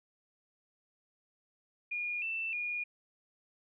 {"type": "tone with pitch steps", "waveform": "sine", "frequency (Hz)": [2432, 2666, 2436], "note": ["D#7", "E7", "D#7"], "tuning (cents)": [-40, 19, -37], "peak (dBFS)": -33, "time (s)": [1.91, 2.84], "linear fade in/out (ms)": 10, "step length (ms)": 310, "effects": []}